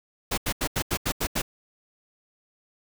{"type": "noise bursts", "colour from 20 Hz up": "pink", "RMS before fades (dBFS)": -26, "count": 8, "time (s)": [0.31, 1.42], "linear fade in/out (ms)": 10, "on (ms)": 67, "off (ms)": 82, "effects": []}